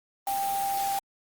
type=tone in noise; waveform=sine; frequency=790 Hz; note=G5; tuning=13 cents sharp; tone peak=-26 dBFS; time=0.27-0.99 s; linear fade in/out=2 ms; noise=white; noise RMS=-36 dBFS; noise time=0.27-0.99 s; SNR=+7 dB; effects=Opus 32 kbps